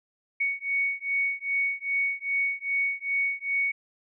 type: beating tone pair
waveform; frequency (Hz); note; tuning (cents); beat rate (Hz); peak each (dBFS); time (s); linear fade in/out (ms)
sine; 2227 / 2229.5; C#7 / C#7; +7 / +9; 2.5; -28 / -28; 0.4-3.72; 10
effects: none